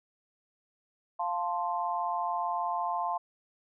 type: chord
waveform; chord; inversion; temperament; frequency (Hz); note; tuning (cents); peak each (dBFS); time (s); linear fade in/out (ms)
sine; F major; none; equal; 698.5 / 880 / 1046.5; F5 / A5 / C6; 0 / 0 / 0; -33; 1.19-3.18; 10
effects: none